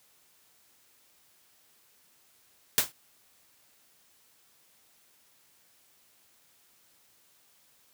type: noise with exponential decay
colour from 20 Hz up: white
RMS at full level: -19 dBFS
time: 2.78-2.92 s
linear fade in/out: 0 ms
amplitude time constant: 30 ms
effects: white hiss -64 dBFS RMS until 7.93 s + high-pass 60 Hz 12 dB/octave